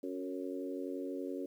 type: harmonic tone with a mistuned harmonic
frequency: 91.8 Hz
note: F#2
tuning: 13 cents flat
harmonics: 3 / 4 / 5 / 6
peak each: -40 / -42 / -44 / -46 dBFS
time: 0.03-1.46 s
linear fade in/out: 5 ms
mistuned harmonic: 3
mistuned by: +15 cents
effects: 11-bit